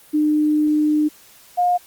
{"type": "tone pair in turn", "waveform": "sine", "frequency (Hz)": [302.4, 712.8], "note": ["D#4", "F5"], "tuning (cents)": [-49, 35], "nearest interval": "octave + minor third", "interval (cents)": 1484, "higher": "second", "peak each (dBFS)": -14, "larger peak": "neither", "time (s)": [[0.13, 1.09], [1.57, 1.78]], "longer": "first", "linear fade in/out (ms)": 20, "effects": ["white hiss -48 dBFS RMS until 1.86 s", "Opus 32 kbps"]}